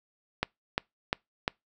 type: click train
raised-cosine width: 0.3 ms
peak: -10 dBFS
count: 4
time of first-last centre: 0.43-1.479 s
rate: 2.86 Hz
effects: noise-tail reverb RT60 0.2 s tail -26 dB re dry